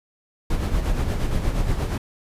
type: noise with tremolo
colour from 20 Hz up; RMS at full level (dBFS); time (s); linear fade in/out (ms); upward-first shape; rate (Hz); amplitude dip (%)
brown; -20; 0.5-1.98; 5; sine; 8.5; 50
effects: resampled to 32000 Hz